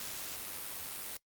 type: noise with amplitude modulation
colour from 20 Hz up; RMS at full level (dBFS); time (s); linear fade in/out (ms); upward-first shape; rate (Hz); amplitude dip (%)
white; -40; 0-1.17; 2; sine; 98.1; 40
effects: noise-tail reverb RT60 0.1 s tail -22 dB re dry + Opus 48 kbps